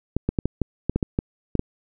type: clicks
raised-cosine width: 3 ms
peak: -8 dBFS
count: 11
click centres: 0.166 / 0.29 / 0.388 / 0.456 / 0.617 / 0.896 / 0.96 / 1.028 / 1.189 / 1.553 / 1.594 s
effects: none